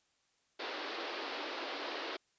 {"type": "band-pass noise", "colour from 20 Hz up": "pink", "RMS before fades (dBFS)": -41, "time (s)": [0.59, 2.17], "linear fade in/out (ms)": 10, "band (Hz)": [300, 4800], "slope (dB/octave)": 48, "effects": ["white hiss -75 dBFS RMS until 2.38 s", "resampled to 16000 Hz"]}